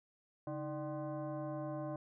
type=tone with frequency modulation; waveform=sine; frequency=141.1 Hz; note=C#3; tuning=31 cents sharp; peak=-38 dBFS; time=0.47-1.96 s; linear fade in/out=2 ms; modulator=454 Hz; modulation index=1.5; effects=none